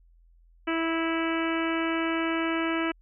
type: harmonic tone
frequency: 328 Hz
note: E4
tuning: 9 cents flat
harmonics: 1 / 2 / 3 / 4 / 5 / 6 / 7 / 8 / 9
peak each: -27 / -35 / -37 / -34 / -36 / -39 / -36 / -40 / -40 dBFS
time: 0.67-2.92 s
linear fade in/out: 10 ms
effects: added 42 Hz sine -55 dBFS peak until 3.01 s